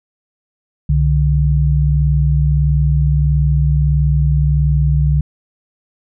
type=tone pair together; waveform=sine; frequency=65.5 / 147.04 Hz; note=C2 / D3; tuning=+2 / +2 cents; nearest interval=octave + major second; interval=1400 cents; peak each=-13 dBFS; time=0.89-5.21 s; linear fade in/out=5 ms; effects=none